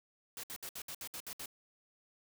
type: noise bursts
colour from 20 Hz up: white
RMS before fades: -44 dBFS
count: 9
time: 0.37-1.459 s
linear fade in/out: 2 ms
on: 65 ms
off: 63 ms
effects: none